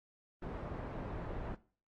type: low-pass noise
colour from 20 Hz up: pink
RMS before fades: -42 dBFS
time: 0.42-1.55 s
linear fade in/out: 5 ms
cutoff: 960 Hz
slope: 12 dB/octave
effects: noise-tail reverb RT60 0.4 s tail -18 dB re dry + AAC 32 kbps